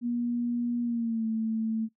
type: tone with pitch glide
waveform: sine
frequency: 239.5 to 222.2 Hz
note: A#3 to A3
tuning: +47 to +17 cents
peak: -26 dBFS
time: 0.01-1.89 s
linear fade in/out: 50 ms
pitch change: -130 cents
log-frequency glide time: 0.82-1.26 s
effects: noise-tail reverb RT60 0.1 s tail -19 dB re dry